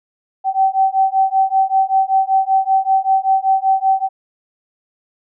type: beating tone pair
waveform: sine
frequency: 767 / 772.2 Hz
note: G5 / G5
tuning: -38 / -26 cents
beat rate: 5.2 Hz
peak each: -15 dBFS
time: 0.44-4.09 s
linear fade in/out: 50 ms
effects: none